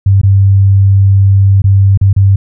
sine tone with dropouts, 98 Hz, G2, in tune, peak -3 dBFS, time 0.06-2.36 s, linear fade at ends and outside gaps 5 ms, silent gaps 0.215-0.233 / 1.62-1.641 / 1.975-2.012 / 2.13-2.163 s, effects none

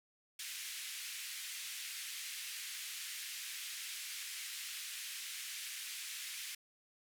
pink band-pass noise, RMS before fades -45 dBFS, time 0.39-6.55 s, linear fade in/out 5 ms, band 2000 to 14000 Hz, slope 24 dB/octave, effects none

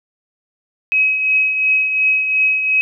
sine tone with tremolo, 2547 Hz, D#7, 40 cents sharp, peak -10 dBFS, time 0.92-2.81 s, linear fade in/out 0 ms, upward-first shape triangle, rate 2.8 Hz, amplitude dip 55%, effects none

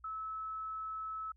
sine tone, 1300 Hz, E6, 24 cents flat, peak -38 dBFS, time 0.04-1.32 s, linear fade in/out 5 ms, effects added 60 Hz sine -62 dBFS peak until 1.36 s

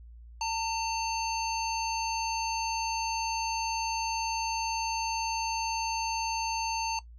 square tone with low-pass filter, 900 Hz, A5, 39 cents sharp, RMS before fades -31 dBFS, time 0.41-6.99 s, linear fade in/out 2 ms, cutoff 5600 Hz, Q 6.6, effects noise-tail reverb RT60 0.1 s tail -17 dB re dry + added 58 Hz sine -46 dBFS peak until 7.18 s

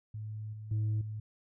sine tone with level steps, 107.5 Hz, A2, 40 cents flat, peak -37 / -41 / -26 / -36 dBFS, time 0.14-1.2 s, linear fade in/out 5 ms, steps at 0.53 / 0.71 / 1.01 s, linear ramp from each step 5 ms, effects tanh soft clip ceiling -27 dBFS

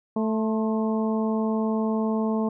harmonic tone with a mistuned harmonic, 220 Hz, A3, in tune, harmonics 1 / 2 / 3 / 4 / 5, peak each -23 / -29 / -33 / -35 / -37 dBFS, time 0.16-2.49 s, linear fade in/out 5 ms, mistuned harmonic 5, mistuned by -44 cents, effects none

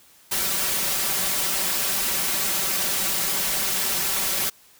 white noise with comb filter, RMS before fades -24 dBFS, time 0.31-4.5 s, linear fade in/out 10 ms, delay 5.2 ms, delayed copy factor +0.75, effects white hiss -54 dBFS RMS until 4.79 s

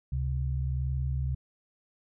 sine tone pair together, 69.29 / 130.81 Hz, C#2 / C3, 0 / 0 cents, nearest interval major seventh, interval 1100 cents, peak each -29 / -31 dBFS, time 0.12-1.35 s, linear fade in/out 5 ms, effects none

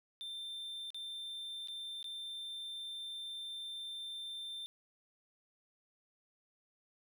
triangle tone with dropouts, 3574 Hz, A7, 26 cents sharp, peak -40 dBFS, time 0.21-4.66 s, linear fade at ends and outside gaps 0 ms, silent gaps 0.904-0.945 / 1.674-1.684 / 2.028-2.043 s, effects none

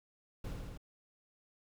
brown noise with echo, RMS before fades -41 dBFS, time 0.44-0.53 s, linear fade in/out 5 ms, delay 82 ms, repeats 3, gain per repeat -2 dB, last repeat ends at 0.776 s, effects none

